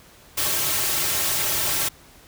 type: noise with comb filter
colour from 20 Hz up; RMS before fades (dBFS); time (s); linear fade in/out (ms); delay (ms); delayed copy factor
white; -23; 0.37-1.89; 10; 4.1; -0.65
effects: pink hiss -50 dBFS RMS until 2.27 s